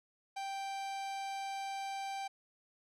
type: tone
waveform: 45% pulse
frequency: 784 Hz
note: G5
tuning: in tune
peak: -38 dBFS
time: 0.36-2.28 s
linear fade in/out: 10 ms
effects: low-pass 8000 Hz 12 dB/octave